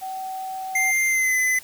sine tone, 759 Hz, F#5, 44 cents sharp, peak -28 dBFS, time 0.01-0.92 s, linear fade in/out 20 ms
square tone with pitch glide, 2097 to 2022 Hz, C7 to B6, +3 to +40 cents, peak -19 dBFS, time 0.75-1.59 s, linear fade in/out 5 ms, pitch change -63 cents, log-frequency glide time 1.06-1.36 s
effects white hiss -45 dBFS RMS until 1.63 s

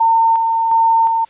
sine tone with tremolo, 908 Hz, A#5, 46 cents flat, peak -9 dBFS, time 0-1.25 s, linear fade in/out 10 ms, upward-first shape square, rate 1.4 Hz, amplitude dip 35%, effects white hiss -49 dBFS RMS until 1.29 s + resampled to 8000 Hz

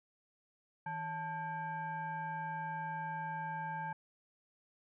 sine tone with frequency modulation, 880 Hz, A5, in tune, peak -37 dBFS, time 0.86-3.93 s, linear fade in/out 5 ms, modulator 720 Hz, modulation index 0.87, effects none

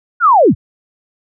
sine linear sweep, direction down, 1489 to 56.3 Hz, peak -5 dBFS, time 0.2-0.55 s, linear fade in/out 50 ms, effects none

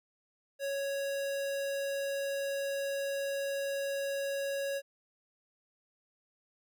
square tone, 554.4 Hz, C#5, in tune, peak -33 dBFS, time 0.59-4.82 s, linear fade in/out 50 ms, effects none

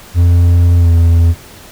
triangle tone with pitch glide, 86.7 to 84.18 Hz, F2 to E2, -12 to +37 cents, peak -3 dBFS, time 0.14-1.35 s, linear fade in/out 50 ms, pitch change -51 cents, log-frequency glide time 0.78-0.9 s, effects pink hiss -36 dBFS RMS until 1.71 s

